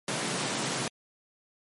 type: high-pass noise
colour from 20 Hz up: pink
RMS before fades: -31 dBFS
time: 0.08-0.88 s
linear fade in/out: 2 ms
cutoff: 120 Hz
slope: 96 dB/octave
effects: MP3 48 kbps